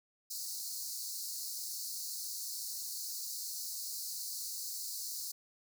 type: high-pass noise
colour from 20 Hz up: pink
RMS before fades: -41 dBFS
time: 0.3-5.32 s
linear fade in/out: 10 ms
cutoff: 4200 Hz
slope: 96 dB/octave
effects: none